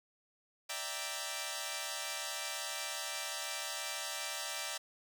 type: chord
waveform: 5% pulse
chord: E half-diminished seventh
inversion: third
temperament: equal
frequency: 587.3 / 659.3 / 784 / 932.3 Hz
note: D5 / E5 / G5 / Bb5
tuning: 0 / 0 / 0 / 0 cents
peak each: -32 dBFS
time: 0.69-4.78 s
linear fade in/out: 10 ms
effects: none